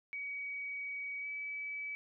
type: tone with pitch glide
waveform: sine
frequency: 2263 to 2292 Hz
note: C#7 to D7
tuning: +35 to -43 cents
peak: -38 dBFS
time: 0.13-1.95 s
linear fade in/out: 0 ms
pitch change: +22 cents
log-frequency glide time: 1.21-1.26 s
effects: none